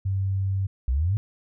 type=tone; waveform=sine; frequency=96.7 Hz; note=G2; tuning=23 cents flat; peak=-22 dBFS; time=0.05-0.67 s; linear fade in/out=10 ms
type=exponential sweep; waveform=sine; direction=up; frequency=58.27 to 110 Hz; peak=-20 dBFS; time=0.88-1.17 s; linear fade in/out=0 ms
effects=none